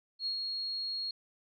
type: tone with ADSR envelope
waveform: sine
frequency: 4293 Hz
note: C8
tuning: 44 cents sharp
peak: -30 dBFS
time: 0.19-1.11 s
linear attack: 71 ms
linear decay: 97 ms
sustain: -3 dB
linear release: 4 ms
effects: MP3 96 kbps